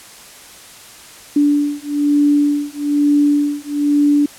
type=beating tone pair; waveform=sine; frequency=290.1 / 291.2 Hz; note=D4 / D4; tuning=-21 / -15 cents; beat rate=1.1 Hz; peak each=-15 dBFS; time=1.36-4.26 s; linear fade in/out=5 ms; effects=white hiss -39 dBFS RMS until 4.38 s + low-pass 11000 Hz 12 dB/octave